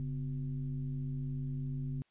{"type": "tone with frequency modulation", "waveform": "sine", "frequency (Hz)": 138.59, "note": "C#3", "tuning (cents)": 0, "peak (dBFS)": -34, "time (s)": [0, 2.02], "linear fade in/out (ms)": 0, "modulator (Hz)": 114, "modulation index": 0.67, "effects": ["white hiss -74 dBFS RMS until 2.1 s", "resampled to 8000 Hz"]}